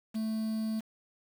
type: tone with quantisation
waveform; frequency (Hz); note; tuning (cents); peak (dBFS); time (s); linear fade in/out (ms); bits
triangle; 220; A3; 0; -28; 0.14-0.81; 20; 8
effects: none